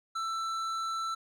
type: tone with hard clipping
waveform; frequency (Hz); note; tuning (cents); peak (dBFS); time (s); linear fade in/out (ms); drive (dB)
sine; 1331; E6; +16; -33; 0.15-1.15; 10; 10
effects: none